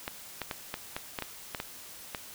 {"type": "clicks", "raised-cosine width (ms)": 0.3, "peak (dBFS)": -17, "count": 10, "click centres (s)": [0.079, 0.417, 0.512, 0.741, 0.965, 1.188, 1.223, 1.548, 1.601, 2.148], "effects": ["white hiss -47 dBFS RMS until 2.34 s"]}